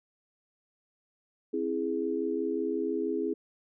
sine chord, C augmented, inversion none, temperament equal with one note detuned, 264.5 / 329.6 / 415.3 Hz, C4 / E4 / G#4, +19 / 0 / 0 cents, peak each -34 / -32 / -31 dBFS, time 1.53-3.34 s, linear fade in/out 10 ms, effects none

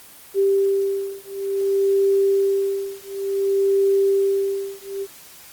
sine beating tone pair, 392.8 / 393.36 Hz, G4 / G4, +4 / +6 cents, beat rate 0.56 Hz, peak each -20 dBFS, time 0.34-5.07 s, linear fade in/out 50 ms, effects white hiss -44 dBFS RMS until 5.52 s + Opus 24 kbps

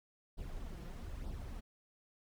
brown noise with flanger, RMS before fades -44 dBFS, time 0.37-1.61 s, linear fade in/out 20 ms, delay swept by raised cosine 0.22 to 5.92 ms, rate 1.1 Hz, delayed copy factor +0.6, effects none

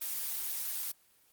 blue noise, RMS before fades -36 dBFS, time 0.01-0.92 s, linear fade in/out 10 ms, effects white hiss -66 dBFS RMS until 1.32 s + Opus 24 kbps

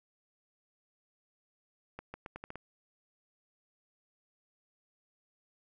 accelerating click train, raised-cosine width 0.5 ms, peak -27 dBFS, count 7, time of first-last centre 1.99-2.557 s, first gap 150 ms, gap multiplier 0.81, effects none

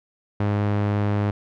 sawtooth tone with low-pass filter, 102.9 Hz, G#2, 16 cents flat, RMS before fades -22 dBFS, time 0.4-1.31 s, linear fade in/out 5 ms, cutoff 2100 Hz, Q 0.56, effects none

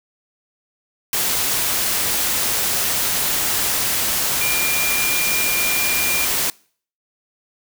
sine tone in noise, 2400 Hz, D7, 37 cents sharp, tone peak -22 dBFS, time 4.41-6.25 s, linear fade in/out 2 ms, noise white, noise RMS -20 dBFS, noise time 1.13-6.5 s, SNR -5 dB, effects noise-tail reverb RT60 0.5 s tail -25 dB re dry

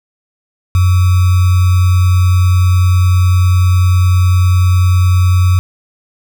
sine tone with sample-and-hold, 91 Hz, F#2, 28 cents flat, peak -6 dBFS, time 0.75-5.59 s, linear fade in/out 0 ms, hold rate 1225 Hz, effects none

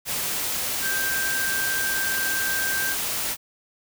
sine tone in noise, 1573 Hz, G6, 6 cents sharp, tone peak -25 dBFS, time 0.81-2.96 s, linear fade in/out 50 ms, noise white, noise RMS -27 dBFS, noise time 0.05-3.37 s, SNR -1 dB, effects none

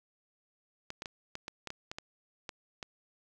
clicks, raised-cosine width 0.2 ms, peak -22 dBFS, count 11, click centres 0.904 / 1.021 / 1.058 / 1.354 / 1.481 / 1.673 / 1.704 / 1.915 / 1.985 / 2.492 / 2.828 s, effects none

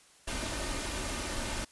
pink noise with comb filter, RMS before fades -35 dBFS, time 0.27-1.65 s, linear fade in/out 10 ms, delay 3.3 ms, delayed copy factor +0.55, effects white hiss -60 dBFS RMS until 1.71 s + resampled to 24000 Hz

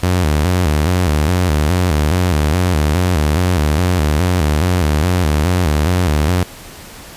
sawtooth tone with vibrato, 82.41 Hz, E2, in tune, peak -8 dBFS, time 0.03-6.43 s, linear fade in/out 0 ms, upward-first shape square, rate 2.4 Hz, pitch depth 160 cents each way, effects pink hiss -35 dBFS RMS until 7.16 s + resampled to 32000 Hz

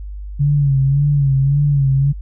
sine tone with vibrato, 139.9 Hz, C#3, 16 cents sharp, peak -11 dBFS, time 0.39-2.13 s, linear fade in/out 20 ms, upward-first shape sine, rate 1.8 Hz, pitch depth 69 cents each way, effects added 50 Hz sine -26 dBFS peak until 2.21 s

